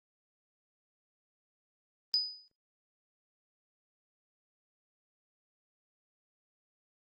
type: tone with exponential decay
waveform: sine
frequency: 4978 Hz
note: D#8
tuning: in tune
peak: -22 dBFS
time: 2.14-2.48 s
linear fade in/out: 0 ms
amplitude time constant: 73 ms
effects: noise-tail reverb RT60 0.3 s tail -23 dB re dry + Opus 32 kbps